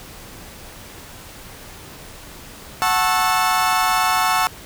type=chord; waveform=35% pulse; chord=F# minor seventh; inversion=none; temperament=equal with one note detuned; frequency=740 / 880 / 1094.1 / 1318.5 Hz; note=F#5 / A5 / C#6 / E6; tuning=0 / 0 / -23 / 0 cents; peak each=-20 dBFS; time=2.82-4.47 s; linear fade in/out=0 ms; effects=pink hiss -39 dBFS RMS until 4.65 s